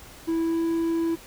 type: tone with pitch glide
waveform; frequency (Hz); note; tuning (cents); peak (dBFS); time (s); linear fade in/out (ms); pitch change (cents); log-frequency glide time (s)
triangle; 328.5 to 331; E4 to E4; -6 to +7; -20; 0.27-1.16; 20; +13; 0.39-0.61
effects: pink hiss -46 dBFS RMS until 1.26 s